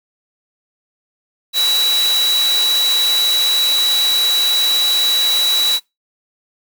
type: tone in noise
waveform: sine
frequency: 3918 Hz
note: B7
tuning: 15 cents flat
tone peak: -13 dBFS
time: 1.53-5.8 s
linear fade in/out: 50 ms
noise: white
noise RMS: -22 dBFS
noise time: 1.53-5.8 s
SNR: +6 dB
effects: noise-tail reverb RT60 0.2 s tail -22 dB re dry + high-pass 400 Hz 12 dB/octave